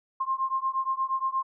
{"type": "beating tone pair", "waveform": "sine", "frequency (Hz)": [1057, 1065.5], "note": ["C6", "C6"], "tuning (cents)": [17, 31], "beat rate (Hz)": 8.5, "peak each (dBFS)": [-28, -29], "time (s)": [0.2, 1.43], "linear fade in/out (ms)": 10, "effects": []}